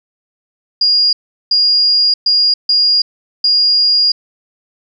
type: tone bursts at uneven times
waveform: sine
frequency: 4846 Hz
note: D#8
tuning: 47 cents flat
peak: -8 dBFS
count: 5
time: 0.81-1.13 / 1.51-2.14 / 2.26-2.54 / 2.69-3.02 / 3.44-4.12 s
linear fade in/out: 5 ms
effects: none